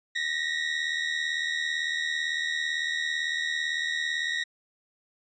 30% pulse tone pair together, 1850.1 / 1928 Hz, A#6 / B6, -14 / -42 cents, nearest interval minor second, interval 72 cents, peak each -27 dBFS, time 0.15-4.44 s, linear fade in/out 10 ms, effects resampled to 16000 Hz

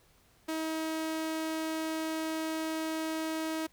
sawtooth tone, 318.5 Hz, D#4, 41 cents sharp, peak -28 dBFS, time 0.48-3.67 s, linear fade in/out 10 ms, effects pink hiss -65 dBFS RMS until 3.72 s

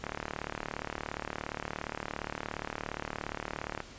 click train, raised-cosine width 0.5 ms, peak -19 dBFS, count 141, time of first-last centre 0.04-3.803 s, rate 37.2 Hz, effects pink hiss -50 dBFS RMS until 3.98 s + resampled to 16000 Hz

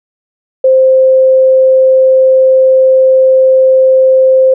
sine tone, 523.3 Hz, C5, in tune, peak -3 dBFS, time 0.64-4.54 s, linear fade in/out 5 ms, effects none

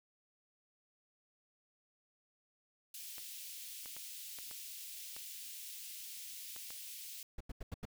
white high-pass noise, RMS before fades -48 dBFS, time 2.94-7.23 s, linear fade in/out 2 ms, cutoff 2500 Hz, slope 24 dB/octave
clicks, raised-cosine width 0.3 ms, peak -35 dBFS, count 8, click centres 3.182 / 3.859 / 3.966 / 4.387 / 4.512 / 5.165 / 6.563 / 6.705 s
brown noise bursts, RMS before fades -42 dBFS, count 5, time 7.38-7.854 s, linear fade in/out 5 ms, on 26 ms, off 86 ms
effects none

